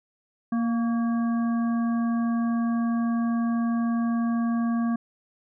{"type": "harmonic tone with a mistuned harmonic", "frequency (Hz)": 233.1, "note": "A#3", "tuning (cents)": 0, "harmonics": [1, 3, 5, 7], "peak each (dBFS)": [-22, -37, -37, -43], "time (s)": [0.52, 4.96], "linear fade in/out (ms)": 5, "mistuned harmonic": 5, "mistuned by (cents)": -43, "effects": []}